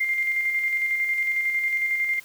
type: tone with tremolo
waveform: sine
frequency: 2100 Hz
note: C7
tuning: 6 cents sharp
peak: -20 dBFS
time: 0-2.2 s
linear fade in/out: 10 ms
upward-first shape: square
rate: 11 Hz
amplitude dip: 35%
effects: white hiss -49 dBFS RMS until 2.24 s